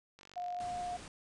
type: click train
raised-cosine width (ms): 0.2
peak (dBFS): -37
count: 21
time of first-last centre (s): 0.19-0.609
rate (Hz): 47.7
type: tone with vibrato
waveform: sine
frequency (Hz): 713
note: F5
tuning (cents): +36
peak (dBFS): -36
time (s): 0.36-0.97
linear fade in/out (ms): 10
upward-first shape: sine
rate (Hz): 19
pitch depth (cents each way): 9
type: low-pass noise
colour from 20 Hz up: pink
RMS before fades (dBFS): -50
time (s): 0.6-1.08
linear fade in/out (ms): 2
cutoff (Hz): 9800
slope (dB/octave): 96
effects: none